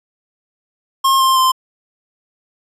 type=tone with pitch steps; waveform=square; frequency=1072 / 1056.6 / 1041.5 Hz; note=C6 / C6 / C6; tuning=+42 / +17 / -8 cents; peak=-11 dBFS; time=1.04-1.52 s; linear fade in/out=10 ms; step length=160 ms; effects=resampled to 32000 Hz